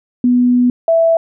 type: tone pair in turn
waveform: sine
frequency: 246.4 / 660.1 Hz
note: B3 / E5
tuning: -4 / +2 cents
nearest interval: octave + perfect fourth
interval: 1706 cents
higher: second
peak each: -8 dBFS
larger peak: neither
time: 0.24-0.7 / 0.88-1.17 s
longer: first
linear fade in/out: 2 ms
effects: none